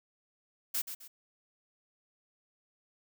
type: noise with echo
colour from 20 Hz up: blue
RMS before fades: -32 dBFS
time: 0.74-0.82 s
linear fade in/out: 10 ms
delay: 130 ms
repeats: 2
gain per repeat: -9 dB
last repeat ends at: 1.08 s
effects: none